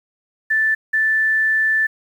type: tone pair in turn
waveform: sine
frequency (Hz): 1760 / 1760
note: A6 / A6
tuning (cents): 0 / 0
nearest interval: unison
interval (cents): 0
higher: neither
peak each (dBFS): -14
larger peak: neither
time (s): 0.5-0.75 / 0.93-1.87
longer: second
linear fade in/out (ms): 10
effects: 8-bit